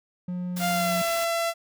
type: tone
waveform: triangle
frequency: 179.2 Hz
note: F3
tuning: 45 cents sharp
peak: -26 dBFS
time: 0.28-1.02 s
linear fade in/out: 5 ms
type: noise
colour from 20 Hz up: white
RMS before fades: -36 dBFS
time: 0.56-1.25 s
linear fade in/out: 10 ms
type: tone with pitch glide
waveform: sawtooth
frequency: 698.5 to 672.8 Hz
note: F5 to E5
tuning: 0 to +35 cents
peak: -20 dBFS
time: 0.59-1.54 s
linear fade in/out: 50 ms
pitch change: -65 cents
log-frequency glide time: 0.7-0.95 s
effects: none